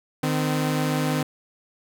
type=tone pair together; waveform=sawtooth; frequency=152.99 / 257.3 Hz; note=D#3 / C4; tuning=-29 / -29 cents; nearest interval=major sixth; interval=900 cents; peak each=-20 / -21 dBFS; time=0.23-1.23 s; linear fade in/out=5 ms; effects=none